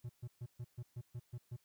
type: tone bursts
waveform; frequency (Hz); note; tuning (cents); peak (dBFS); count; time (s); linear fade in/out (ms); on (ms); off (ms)
triangle; 120.8; B2; -38; -39; 9; 0.04-1.566; 10; 54; 130
effects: white hiss -75 dBFS RMS until 1.64 s